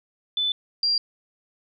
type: tone pair in turn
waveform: sine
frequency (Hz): 3503 / 4756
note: A7 / D8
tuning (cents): -8 / +21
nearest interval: perfect fourth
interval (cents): 529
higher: second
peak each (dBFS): -21 / -19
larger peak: second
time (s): 0.37-0.52 / 0.83-0.98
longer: neither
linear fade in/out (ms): 2
effects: none